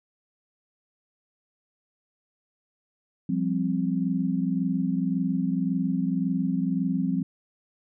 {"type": "chord", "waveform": "sine", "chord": "F suspended second", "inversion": "none", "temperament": "just", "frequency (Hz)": [174.61, 196.44, 261.9], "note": ["F3", "G3", "C4"], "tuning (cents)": [0, 4, 2], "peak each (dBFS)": [-27, -28, -27], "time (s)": [3.29, 7.23], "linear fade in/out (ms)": 5, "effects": []}